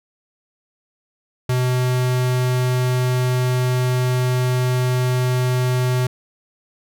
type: tone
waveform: square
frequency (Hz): 126.2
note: B2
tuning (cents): +38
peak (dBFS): -17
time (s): 1.49-6.07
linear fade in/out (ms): 5
effects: none